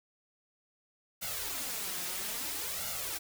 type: noise with flanger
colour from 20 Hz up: white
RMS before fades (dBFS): -37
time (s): 1.21-3.19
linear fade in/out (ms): 20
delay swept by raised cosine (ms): 1.4 to 5.6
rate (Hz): 0.6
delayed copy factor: +0.75
effects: none

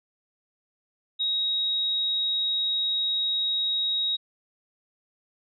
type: tone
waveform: sine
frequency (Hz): 3792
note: A#7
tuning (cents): +29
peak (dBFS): -23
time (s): 1.19-4.17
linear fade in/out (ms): 20
effects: none

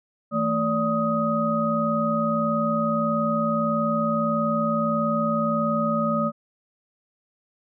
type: tone cluster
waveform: sine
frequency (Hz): 162.6 / 224.2 / 579 / 1253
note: E3 / A3 / D5 / D#6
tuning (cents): -23 / +33 / -25 / +12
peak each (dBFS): -31 / -24 / -26 / -25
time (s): 0.31-6.32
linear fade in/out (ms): 50
effects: none

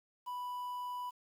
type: tone with quantisation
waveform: triangle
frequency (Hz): 987.8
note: B5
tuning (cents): 0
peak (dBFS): -36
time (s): 0.26-1.11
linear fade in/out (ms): 20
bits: 10
effects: none

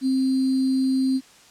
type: tone with sample-and-hold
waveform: sine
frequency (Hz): 263.3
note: C4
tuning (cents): +11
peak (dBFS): -18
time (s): 0.01-1.21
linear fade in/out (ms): 50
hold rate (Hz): 4410
effects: white hiss -51 dBFS RMS until 1.5 s + low-pass 8000 Hz 12 dB/octave

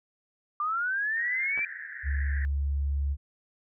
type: linear sweep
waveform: sine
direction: up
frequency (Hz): 1174.7 to 2372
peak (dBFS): -26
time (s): 0.6-1.65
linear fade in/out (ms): 2
type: band-pass noise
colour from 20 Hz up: white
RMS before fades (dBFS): -40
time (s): 1.17-2.45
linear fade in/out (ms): 0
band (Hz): 1600 to 1900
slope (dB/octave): 96
type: clicks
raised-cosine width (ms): 0.5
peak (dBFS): -26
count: 2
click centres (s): 1.576 / 1.591
type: tone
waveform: sine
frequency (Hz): 70.4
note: C#2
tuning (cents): +27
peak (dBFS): -25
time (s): 2.03-3.17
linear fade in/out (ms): 50
effects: none

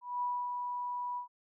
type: tone with ADSR envelope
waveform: sine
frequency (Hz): 980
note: B5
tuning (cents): -14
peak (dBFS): -30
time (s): 0.01-1.28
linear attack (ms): 210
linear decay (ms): 260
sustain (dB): -4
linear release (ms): 110
effects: none

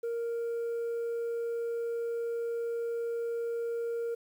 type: tone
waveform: sine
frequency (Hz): 466.2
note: A#4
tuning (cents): 0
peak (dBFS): -28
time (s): 0.03-4.15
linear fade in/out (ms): 10
effects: tanh soft clip ceiling -30 dBFS + 10-bit

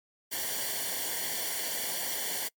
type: noise with comb filter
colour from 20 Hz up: white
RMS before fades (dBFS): -33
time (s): 0.31-2.49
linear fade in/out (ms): 20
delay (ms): 0.78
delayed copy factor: -0.8
effects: noise-tail reverb RT60 0.1 s tail -26 dB re dry + MP3 96 kbps

